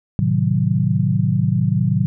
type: chord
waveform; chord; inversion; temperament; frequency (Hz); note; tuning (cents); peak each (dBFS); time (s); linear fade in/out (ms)
sine; A diminished seventh; none; equal with one note detuned; 110 / 130.81 / 155.56 / 186.28; A2 / C3 / Eb3 / Gb3; 0 / 0 / 0 / +12; -20; 0.19-2.06; 0
effects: none